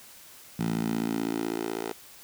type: tone with high-pass filter sweep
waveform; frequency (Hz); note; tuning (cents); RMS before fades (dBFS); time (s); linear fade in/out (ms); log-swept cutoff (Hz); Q
10% pulse; 56; A1; +31; -30; 0.59-1.93; 5; 170 to 450; 2.7
effects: white hiss -50 dBFS RMS until 2.23 s